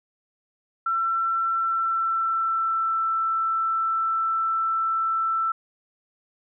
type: tone with pitch glide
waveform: sine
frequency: 1345 to 1330.3 Hz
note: E6 to E6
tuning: +34 to +15 cents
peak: -21 dBFS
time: 0.86-5.52 s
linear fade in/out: 5 ms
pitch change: -19 cents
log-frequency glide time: 1.54-3.05 s
effects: none